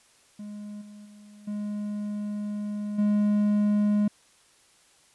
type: tone with level steps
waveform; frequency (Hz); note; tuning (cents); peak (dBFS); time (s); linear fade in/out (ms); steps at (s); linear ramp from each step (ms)
triangle; 207.7; G#3; 0; -34 / -41 / -45 / -27 / -18; 0.39-4.08; 5; 0.81 / 1.05 / 1.47 / 2.98; 10
effects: white hiss -60 dBFS RMS until 5.14 s + resampled to 24000 Hz